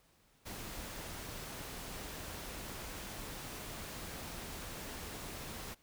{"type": "noise", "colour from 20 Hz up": "pink", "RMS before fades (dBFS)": -45, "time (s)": [0.45, 5.75], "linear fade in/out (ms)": 20, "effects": ["pink hiss -69 dBFS RMS until 5.82 s"]}